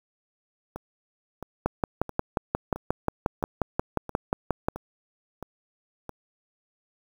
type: two click trains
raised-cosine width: 1 ms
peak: -21 / -9 dBFS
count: 9 / 18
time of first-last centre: 0.76-6.093 / 1.66-4.685 s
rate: 1.5 / 5.62 Hz
effects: 7-bit